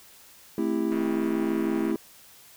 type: chord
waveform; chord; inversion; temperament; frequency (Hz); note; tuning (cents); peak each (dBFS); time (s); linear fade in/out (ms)
triangle; A minor seventh; none; just; 220 / 264 / 330 / 396; A3 / C4 / E4 / G4; 0 / +16 / +2 / +18; -27 / -29 / -25 / -30; 0.58-1.96; 2
type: click train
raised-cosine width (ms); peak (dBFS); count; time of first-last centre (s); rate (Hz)
0.5; -25; 159; 0.92-1.914; 159
effects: white hiss -52 dBFS RMS until 2.56 s